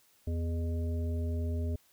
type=harmonic tone with a mistuned harmonic; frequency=82.6 Hz; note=E2; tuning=4 cents sharp; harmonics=1 / 3 / 5 / 7; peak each=-30 / -40 / -44 / -47 dBFS; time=0.27-1.76 s; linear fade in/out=5 ms; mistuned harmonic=7; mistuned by=+89 cents; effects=white hiss -66 dBFS RMS until 1.92 s